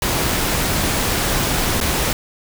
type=noise with dropouts; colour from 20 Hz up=pink; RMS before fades=-19 dBFS; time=0.02-2.13 s; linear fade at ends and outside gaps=2 ms; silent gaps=1.803-1.811 s; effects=none